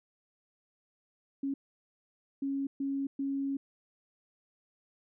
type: tone bursts at uneven times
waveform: sine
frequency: 275.3 Hz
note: C#4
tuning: 12 cents flat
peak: -30 dBFS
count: 4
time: 1.43-1.54 / 2.42-2.67 / 2.8-3.07 / 3.19-3.57 s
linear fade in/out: 5 ms
effects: none